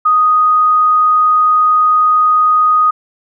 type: tone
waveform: sine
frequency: 1244.5 Hz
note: D#6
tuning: in tune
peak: -7 dBFS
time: 0.05-2.91 s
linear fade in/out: 10 ms
effects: none